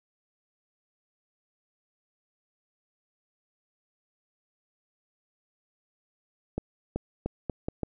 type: accelerating click train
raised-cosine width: 2 ms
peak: -16 dBFS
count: 6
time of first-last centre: 6.58-7.833 s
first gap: 380 ms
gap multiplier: 0.79
effects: none

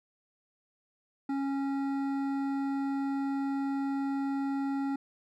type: tone with hard clipping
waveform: sine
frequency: 275.2 Hz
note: C#4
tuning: 12 cents flat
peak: -31 dBFS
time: 1.29-4.96 s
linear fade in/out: 5 ms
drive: 11 dB
effects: none

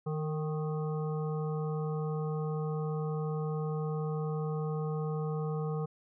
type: harmonic tone with a mistuned harmonic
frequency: 155.2 Hz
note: D#3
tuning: 4 cents flat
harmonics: 1 / 3 / 5 / 7 / 8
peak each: -32 / -37 / -45 / -48 / -48 dBFS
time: 0.06-5.86 s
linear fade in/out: 10 ms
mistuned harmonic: 3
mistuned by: -26 cents
effects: none

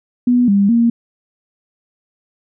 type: tone with pitch steps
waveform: sine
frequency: 245.4 / 199.8 / 233.6 Hz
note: B3 / G3 / A#3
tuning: -11 / +33 / +4 cents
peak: -9 dBFS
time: 0.27-0.9 s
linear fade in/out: 5 ms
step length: 210 ms
effects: none

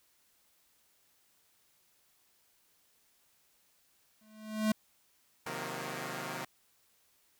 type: tone with exponential growth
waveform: square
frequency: 215.9 Hz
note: A3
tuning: 33 cents flat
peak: -25 dBFS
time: 4.21-4.72 s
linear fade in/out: 5 ms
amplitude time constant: 110 ms
type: chord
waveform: 5% pulse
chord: C half-diminished seventh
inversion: none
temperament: equal with one note detuned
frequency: 130.81 / 155.56 / 180.67 / 233.1 Hz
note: C3 / Eb3 / Gb3 / Bb3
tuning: 0 / 0 / -41 / 0 cents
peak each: -32 dBFS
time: 5.46-6.45 s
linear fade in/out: 5 ms
effects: white hiss -70 dBFS RMS until 7.39 s

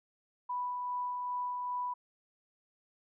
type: tone with tremolo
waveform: sine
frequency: 987.8 Hz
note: B5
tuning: in tune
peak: -32 dBFS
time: 0.49-1.94 s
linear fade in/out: 10 ms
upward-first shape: sine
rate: 2.5 Hz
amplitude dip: 25%
effects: none

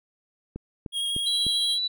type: click train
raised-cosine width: 3 ms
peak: -21 dBFS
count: 4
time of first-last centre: 0.56-1.466 s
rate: 3.31 Hz
type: tone with vibrato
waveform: square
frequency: 3270 Hz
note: G#7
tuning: 28 cents flat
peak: -26 dBFS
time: 0.92-1.79 s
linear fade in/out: 50 ms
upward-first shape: square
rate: 11 Hz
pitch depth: 11 cents each way
type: tone with tremolo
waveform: sine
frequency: 3951 Hz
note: B7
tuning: in tune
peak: -23 dBFS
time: 1.26-1.88 s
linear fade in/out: 10 ms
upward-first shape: sine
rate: 14 Hz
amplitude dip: 25%
effects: none

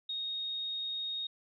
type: tone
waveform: sine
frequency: 3729 Hz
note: A#7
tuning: in tune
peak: -34 dBFS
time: 0.09-1.27 s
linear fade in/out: 5 ms
effects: none

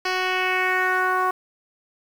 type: tone with low-pass filter sweep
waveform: 10% pulse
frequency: 370 Hz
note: F#4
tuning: in tune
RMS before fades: -22 dBFS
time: 0.05-1.31 s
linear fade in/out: 5 ms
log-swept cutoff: 4200 to 1100 Hz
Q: 2.7
effects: 7-bit

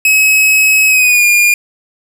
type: tone with pitch glide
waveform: 45% pulse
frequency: 2561 to 2420 Hz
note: D#7 to D#7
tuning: +49 to -49 cents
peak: -6 dBFS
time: 0.05-1.54 s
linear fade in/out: 2 ms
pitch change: -98 cents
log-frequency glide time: 0.88-1.25 s
effects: none

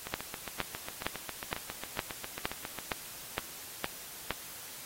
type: two click trains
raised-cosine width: 0.3 ms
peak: -21 / -14 dBFS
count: 21 / 10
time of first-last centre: 0.07-2.787 / 0.14-4.307 s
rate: 7.36 / 2.16 Hz
effects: white hiss -46 dBFS RMS until 4.85 s + AAC 48 kbps

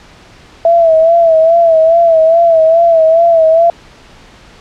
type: tone with vibrato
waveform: sine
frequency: 659.3 Hz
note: E5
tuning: in tune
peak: -4 dBFS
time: 0.65-3.7 s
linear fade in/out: 2 ms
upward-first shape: sine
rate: 2.4 Hz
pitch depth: 58 cents each way
effects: pink hiss -39 dBFS RMS until 4.6 s + low-pass 5000 Hz 12 dB/octave

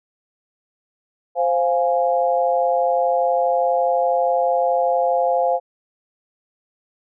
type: chord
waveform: sine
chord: F minor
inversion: second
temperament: equal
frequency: 523.3 / 698.5 / 830.6 Hz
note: C5 / F5 / Ab5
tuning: 0 / 0 / 0 cents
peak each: -19 / -19 / -23 dBFS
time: 1.35-5.6 s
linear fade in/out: 50 ms
effects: none

